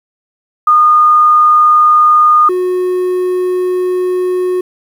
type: tone pair in turn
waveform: sine / triangle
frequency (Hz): 1223 / 364.6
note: D#6 / F#4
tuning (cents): -30 / -25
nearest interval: octave + major sixth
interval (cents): 2095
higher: first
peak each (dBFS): -4 / -9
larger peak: first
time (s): 0.67-2.49 / 2.49-4.61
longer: second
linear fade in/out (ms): 5
effects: 7-bit